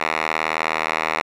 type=tone with band-pass filter; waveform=5% pulse; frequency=79.3 Hz; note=D#2; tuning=33 cents sharp; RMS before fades=-23 dBFS; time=0-1.22 s; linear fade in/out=5 ms; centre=1700 Hz; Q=1.9; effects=none